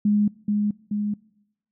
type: tone with echo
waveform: sine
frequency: 207.7 Hz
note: G#3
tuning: in tune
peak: -16 dBFS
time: 0.05-0.28 s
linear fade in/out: 5 ms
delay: 430 ms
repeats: 2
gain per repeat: -3 dB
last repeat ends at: 1.14 s
effects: noise-tail reverb RT60 0.9 s tail -23 dB re dry